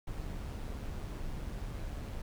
brown noise with amplitude modulation, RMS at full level -38 dBFS, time 0.07-2.22 s, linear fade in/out 5 ms, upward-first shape sine, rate 141 Hz, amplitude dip 35%, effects none

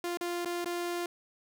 sawtooth tone with dropouts, 348.5 Hz, F4, 4 cents flat, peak -28 dBFS, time 0.04-1.06 s, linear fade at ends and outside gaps 2 ms, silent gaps 0.172-0.21 / 0.449-0.457 / 0.645-0.658 s, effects none

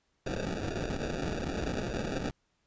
blue noise with sample-and-hold, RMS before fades -34 dBFS, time 0.26-2.31 s, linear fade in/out 5 ms, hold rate 1050 Hz, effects pink hiss -75 dBFS RMS until 2.66 s + resampled to 16000 Hz

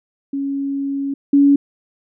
sine tone pair in turn, 277.2 / 282 Hz, C#4 / C#4, 0 / +30 cents, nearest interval unison, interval 30 cents, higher second, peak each -19 / -8 dBFS, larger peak second, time 0.33-1.14 / 1.33-1.56 s, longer first, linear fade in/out 5 ms, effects none

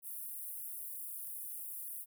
pink high-pass noise, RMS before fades -44 dBFS, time 0.02-2.06 s, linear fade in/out 50 ms, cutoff 10000 Hz, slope 48 dB/octave, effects none

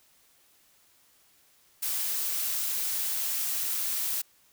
blue noise, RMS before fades -30 dBFS, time 1.82-4.22 s, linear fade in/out 10 ms, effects white hiss -63 dBFS RMS until 4.52 s

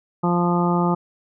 harmonic tone, 174.61 Hz, F3, in tune, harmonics 1 / 2 / 3 / 4 / 5 / 6 / 7, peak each -19 / -24 / -30 / -29 / -25 / -31 / -27 dBFS, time 0.23-0.95 s, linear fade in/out 10 ms, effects none

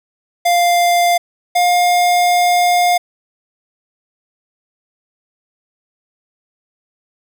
square tone pair in turn, 698.5 / 709.1 Hz, F5 / F5, 0 / +26 cents, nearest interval unison, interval 26 cents, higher second, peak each -11 dBFS, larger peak neither, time 0.45-1.18 / 1.55-2.98 s, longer second, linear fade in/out 10 ms, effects none

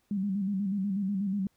sine tone with vibrato, 197 Hz, G3, 9 cents sharp, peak -27 dBFS, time 0.11-1.47 s, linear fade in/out 2 ms, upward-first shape square, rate 8.2 Hz, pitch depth 67 cents each way, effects pink hiss -72 dBFS RMS until 1.56 s

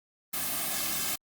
white noise with comb filter, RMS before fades -31 dBFS, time 0.33-1.16 s, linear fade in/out 10 ms, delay 2.1 ms, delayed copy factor -0.95, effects Opus 32 kbps

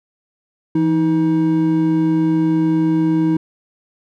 triangle tone pair together, 166.2 / 316.9 Hz, E3 / D#4, +15 / +32 cents, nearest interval major seventh, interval 1117 cents, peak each -17 / -12 dBFS, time 0.75-3.37 s, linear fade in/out 5 ms, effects none

